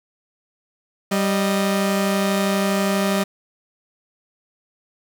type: tone pair together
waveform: sawtooth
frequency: 195.22 / 618 Hz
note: G3 / D#5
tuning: -7 / -12 cents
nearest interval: octave + minor sixth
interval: 1995 cents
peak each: -15 / -20 dBFS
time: 1.11-3.24 s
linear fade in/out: 10 ms
effects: 7-bit

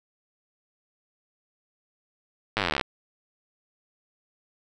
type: slowing click train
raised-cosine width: 0.3 ms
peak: -8 dBFS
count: 21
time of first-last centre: 2.57-2.812 s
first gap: 9 ms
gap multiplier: 1.03
effects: none

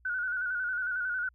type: tone with vibrato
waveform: sine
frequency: 1475 Hz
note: F#6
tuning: 6 cents flat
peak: -29 dBFS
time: 0.05-1.29 s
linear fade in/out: 5 ms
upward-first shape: square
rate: 11 Hz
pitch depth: 48 cents each way
effects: added 60 Hz sine -60 dBFS peak until 1.34 s

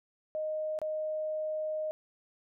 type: tone with dropouts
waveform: sine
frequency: 620 Hz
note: D#5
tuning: 6 cents flat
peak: -31 dBFS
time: 0.35-1.91 s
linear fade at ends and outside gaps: 0 ms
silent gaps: 0.789-0.816 s
effects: none

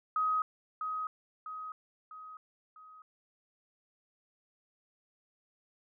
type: tone with echo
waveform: sine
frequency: 1261 Hz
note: D#6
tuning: 23 cents sharp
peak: -27 dBFS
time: 0.16-0.42 s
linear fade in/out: 2 ms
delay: 650 ms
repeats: 4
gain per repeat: -6 dB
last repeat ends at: 3.02 s
effects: none

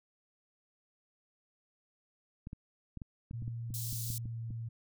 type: clicks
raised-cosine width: 5 ms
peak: -30 dBFS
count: 12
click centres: 2.471 / 2.531 / 2.973 / 3.018 / 3.311 / 3.423 / 3.479 / 3.705 / 3.928 / 4.103 / 4.256 / 4.506 s
type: tone with pitch glide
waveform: sine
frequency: 116.54 to 114.74 Hz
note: A#2 to A#2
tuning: 0 to -27 cents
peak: -37 dBFS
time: 3.33-4.69 s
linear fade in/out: 10 ms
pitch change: -27 cents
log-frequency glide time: 4.22-4.38 s
type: high-pass noise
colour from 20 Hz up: white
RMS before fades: -41 dBFS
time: 3.74-4.18 s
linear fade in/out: 0 ms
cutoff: 4300 Hz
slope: 24 dB/octave
effects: none

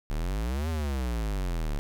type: exponential two-way sweep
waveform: square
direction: up then down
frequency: 34.97 to 82.41 to 34.97 Hz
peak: -28 dBFS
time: 0.1-1.79 s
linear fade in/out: 0 ms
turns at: 0.69 s
effects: none

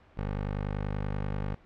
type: tone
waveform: 15% pulse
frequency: 50.3 Hz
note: G1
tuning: 45 cents sharp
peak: -24 dBFS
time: 0.17-1.55 s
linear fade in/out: 10 ms
effects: pink hiss -58 dBFS RMS until 1.65 s + low-pass 2000 Hz 12 dB/octave

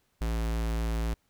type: tone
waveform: square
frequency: 56 Hz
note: A1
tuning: 31 cents sharp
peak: -28 dBFS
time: 0.21-1.14 s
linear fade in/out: 5 ms
effects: pink hiss -72 dBFS RMS until 1.29 s

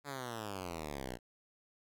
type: exponential sweep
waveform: 5% pulse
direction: down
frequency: 146.7 to 58.27 Hz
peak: -29 dBFS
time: 0.04-1.19 s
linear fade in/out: 50 ms
effects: none

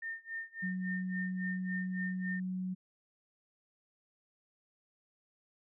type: tone with tremolo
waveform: sine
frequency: 1816 Hz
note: A#6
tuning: 46 cents flat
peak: -36 dBFS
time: 0.02-2.4 s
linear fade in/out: 5 ms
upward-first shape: sine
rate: 3.6 Hz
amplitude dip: 95%
type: tone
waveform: sine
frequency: 185 Hz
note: F#3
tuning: in tune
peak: -34 dBFS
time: 0.62-2.75 s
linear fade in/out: 20 ms
effects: none

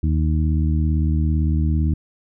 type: harmonic tone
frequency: 77.78 Hz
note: D#2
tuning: in tune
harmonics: 1 / 2 / 3 / 4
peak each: -17 / -23 / -27 / -29 dBFS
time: 0.03-1.94 s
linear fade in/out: 5 ms
effects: none

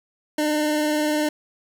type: tone with vibrato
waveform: 25% pulse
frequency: 302.2 Hz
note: D4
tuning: 50 cents sharp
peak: -16 dBFS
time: 0.38-1.29 s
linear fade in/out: 5 ms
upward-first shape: sine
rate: 20 Hz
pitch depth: 25 cents each way
effects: 7-bit

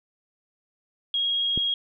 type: tone with vibrato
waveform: sine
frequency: 3280 Hz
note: G#7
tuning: 22 cents flat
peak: -22 dBFS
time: 1.14-1.74 s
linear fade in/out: 2 ms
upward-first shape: sine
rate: 18 Hz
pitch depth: 11 cents each way
type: click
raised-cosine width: 3 ms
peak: -17 dBFS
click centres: 1.576 s
effects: none

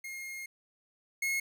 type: tone pair in turn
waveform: 45% pulse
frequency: 2139 / 2166 Hz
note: C7 / C#7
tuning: +38 / -41 cents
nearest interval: unison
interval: 21 cents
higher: second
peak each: -39 / -29 dBFS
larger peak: second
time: 0.04-0.46 / 1.22-1.4 s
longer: first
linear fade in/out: 5 ms
effects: none

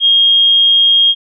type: tone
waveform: sine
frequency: 3245 Hz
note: G#7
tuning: 41 cents flat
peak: -6 dBFS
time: 0-1.15 s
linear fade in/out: 50 ms
effects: none

